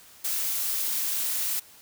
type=noise; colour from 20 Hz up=blue; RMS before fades=-28 dBFS; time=0.24-1.6 s; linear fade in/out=10 ms; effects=white hiss -52 dBFS RMS until 1.81 s